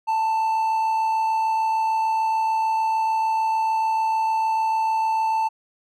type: tone with amplitude modulation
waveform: triangle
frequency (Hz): 886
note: A5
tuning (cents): +12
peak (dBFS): -16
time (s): 0.07-5.49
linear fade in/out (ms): 20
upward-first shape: sine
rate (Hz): 66.7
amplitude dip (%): 25
effects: none